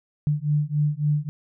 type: beating tone pair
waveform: sine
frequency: 146.83 / 150.43 Hz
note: D3 / D3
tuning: 0 / +42 cents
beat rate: 3.6 Hz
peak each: -23 dBFS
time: 0.27-1.29 s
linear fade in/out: 0 ms
effects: none